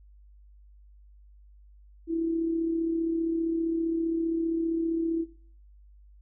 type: tone with amplitude modulation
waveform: sine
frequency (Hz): 329.6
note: E4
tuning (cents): 0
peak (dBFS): -23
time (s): 2.07-5.26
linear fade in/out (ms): 50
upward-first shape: sine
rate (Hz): 35.2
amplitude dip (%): 45
effects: noise-tail reverb RT60 0.5 s tail -19 dB re dry + added 50 Hz sine -51 dBFS peak until 6.21 s